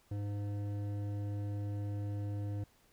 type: tone with hard clipping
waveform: triangle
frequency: 102.1 Hz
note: G#2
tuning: 29 cents flat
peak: -37 dBFS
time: 0.11-2.64 s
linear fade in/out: 5 ms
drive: 15 dB
effects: pink hiss -68 dBFS RMS until 2.92 s